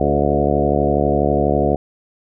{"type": "harmonic tone with a mistuned harmonic", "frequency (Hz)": 72.2, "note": "D2", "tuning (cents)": -29, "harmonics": [1, 2, 3, 4, 5, 6, 7, 8, 9, 10], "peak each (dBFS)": [-23, -23, -23, -23, -23, -23, -23, -23, -23, -23], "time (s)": [0, 1.76], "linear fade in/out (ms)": 5, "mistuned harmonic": 6, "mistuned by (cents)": -16, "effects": []}